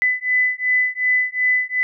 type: beating tone pair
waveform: sine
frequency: 2002 / 2004.7 Hz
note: B6 / B6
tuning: +23 / +25 cents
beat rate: 2.7 Hz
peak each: -19 dBFS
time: 0.02-1.83 s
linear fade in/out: 0 ms
effects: none